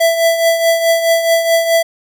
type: tone with tremolo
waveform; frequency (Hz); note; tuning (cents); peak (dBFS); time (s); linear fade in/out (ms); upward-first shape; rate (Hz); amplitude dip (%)
square; 664; E5; +12; -8; 0-1.83; 10; triangle; 4.7; 65
effects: none